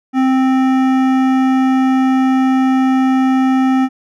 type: tone with hard clipping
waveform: sine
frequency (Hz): 261.9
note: C4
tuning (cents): +2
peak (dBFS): -12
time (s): 0.13-3.89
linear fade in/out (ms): 50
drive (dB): 14
effects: none